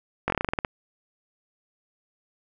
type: slowing click train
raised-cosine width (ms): 0.5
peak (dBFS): -9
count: 11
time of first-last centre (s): 0.28-0.648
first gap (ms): 20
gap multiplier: 1.13
effects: none